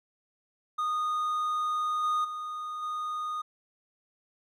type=tone with level steps; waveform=triangle; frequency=1233 Hz; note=D#6; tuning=16 cents flat; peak=-25 / -23 / -32 / -29 dBFS; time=0.78-3.42 s; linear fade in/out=10 ms; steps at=2.03 / 2.24 / 2.82 s; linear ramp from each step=10 ms; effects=none